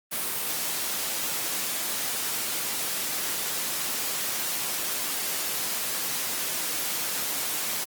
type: noise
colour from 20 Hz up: white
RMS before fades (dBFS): -29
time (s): 0.11-7.85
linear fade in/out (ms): 20
effects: high-pass 150 Hz 12 dB/octave + Opus 32 kbps